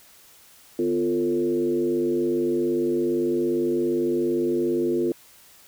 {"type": "tone with frequency modulation", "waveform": "sine", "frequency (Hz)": 349.2, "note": "F4", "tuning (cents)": 0, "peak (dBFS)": -20, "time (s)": [0.79, 5.12], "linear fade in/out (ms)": 2, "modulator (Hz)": 97.5, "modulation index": 0.96, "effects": ["white hiss -52 dBFS RMS until 5.67 s"]}